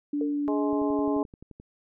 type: tone with pitch glide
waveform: sine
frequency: 290.8 to 285.1 Hz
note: D4 to C#4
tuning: -17 to +49 cents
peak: -25 dBFS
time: 0.13-1.23 s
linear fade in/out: 5 ms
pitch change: -34 cents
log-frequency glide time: 0.27-1.1 s
type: tone with exponential decay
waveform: sine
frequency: 452.7 Hz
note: A4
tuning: 49 cents sharp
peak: -26 dBFS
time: 0.21-0.44 s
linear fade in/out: 2 ms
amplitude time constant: 49 ms
type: harmonic tone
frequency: 210 Hz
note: G#3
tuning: 19 cents sharp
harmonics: 2 / 3 / 4 / 5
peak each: -29 / -33 / -35 / -37 dBFS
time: 0.48-1.23 s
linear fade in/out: 0 ms
type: click train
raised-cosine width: 3 ms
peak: -32 dBFS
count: 11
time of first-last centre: 0.73-1.6 s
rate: 11.5 Hz
effects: none